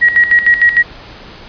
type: tone with tremolo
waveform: sine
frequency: 1907 Hz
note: A#6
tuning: 39 cents sharp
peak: -4 dBFS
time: 0.01-0.83 s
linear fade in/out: 20 ms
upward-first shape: square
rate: 6.6 Hz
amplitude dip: 70%
effects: pink hiss -34 dBFS RMS until 1.48 s + resampled to 11025 Hz